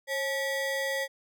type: ring-modulated tone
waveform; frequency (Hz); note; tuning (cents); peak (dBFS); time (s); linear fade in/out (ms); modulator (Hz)
square; 698.5; F5; 0; -26; 0.07-1.08; 50; 1240
effects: none